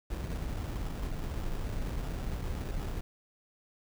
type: noise with sample-and-hold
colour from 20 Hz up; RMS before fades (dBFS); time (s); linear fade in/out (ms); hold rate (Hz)
brown; -35; 0.1-3.01; 5; 2100
effects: none